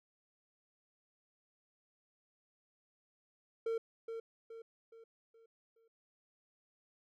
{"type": "tone with echo", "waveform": "triangle", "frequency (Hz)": 454.7, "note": "A#4", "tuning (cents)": -43, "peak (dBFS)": -31, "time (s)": [3.66, 3.78], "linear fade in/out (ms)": 5, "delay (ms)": 420, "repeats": 5, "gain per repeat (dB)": -7, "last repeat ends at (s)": 5.88, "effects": []}